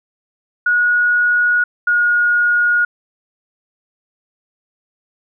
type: tone pair in turn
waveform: sine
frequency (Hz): 1453 / 1438.8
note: F#6 / F#6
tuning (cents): -32 / -49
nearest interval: unison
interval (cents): 17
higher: first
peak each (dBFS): -11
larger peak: neither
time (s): 0.66-1.64 / 1.87-2.85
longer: neither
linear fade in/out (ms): 5
effects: none